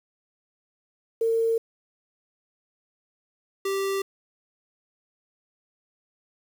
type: tone pair in turn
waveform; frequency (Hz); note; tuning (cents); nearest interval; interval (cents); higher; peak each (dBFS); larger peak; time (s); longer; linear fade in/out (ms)
sine / square; 454.7 / 391; A#4 / G4; -43 / -4; minor third; 261; first; -20 / -25; first; 1.21-1.58 / 3.65-4.02; neither; 5
effects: 8-bit